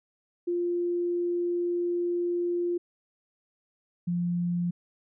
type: tone pair in turn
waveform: sine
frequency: 349.2 / 174.6 Hz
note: F4 / F3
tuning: 0 / 0 cents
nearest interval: octave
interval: 1200 cents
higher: first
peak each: -25 dBFS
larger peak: neither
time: 0.47-2.78 / 4.07-4.71 s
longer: first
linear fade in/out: 10 ms
effects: none